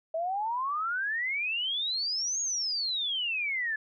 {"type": "exponential two-way sweep", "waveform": "sine", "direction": "up then down", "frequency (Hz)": [635, 6700, 1703], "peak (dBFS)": -28, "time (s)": [0.14, 3.76], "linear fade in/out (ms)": 5, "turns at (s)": 2.41, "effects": []}